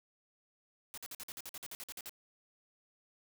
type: noise bursts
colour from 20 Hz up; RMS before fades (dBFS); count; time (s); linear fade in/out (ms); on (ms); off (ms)
white; -45; 14; 0.94-2.094; 0; 36; 50
effects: none